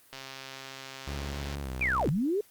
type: click train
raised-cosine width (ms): 0.2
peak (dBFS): -24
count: 191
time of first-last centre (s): 0.13-1.548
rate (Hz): 134
type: tone with pitch glide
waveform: sawtooth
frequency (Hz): 71 to 64.36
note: C#2 to C2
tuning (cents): +42 to -28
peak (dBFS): -30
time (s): 1.07-2.1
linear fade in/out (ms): 5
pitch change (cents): -170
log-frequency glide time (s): 1.61-1.7
type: linear two-way sweep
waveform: sine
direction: down then up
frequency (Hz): 2491 to 127.5 to 433.9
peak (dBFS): -25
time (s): 1.81-2.41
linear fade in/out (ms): 5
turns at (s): 2.09
effects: white hiss -59 dBFS RMS until 2.5 s + Opus 32 kbps